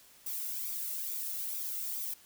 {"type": "noise with flanger", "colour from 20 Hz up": "violet", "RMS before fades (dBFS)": -37, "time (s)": [0.26, 2.14], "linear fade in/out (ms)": 5, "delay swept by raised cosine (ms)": [0.83, 1.47], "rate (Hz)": 2.3, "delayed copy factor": 0.6, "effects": ["white hiss -59 dBFS RMS until 2.25 s"]}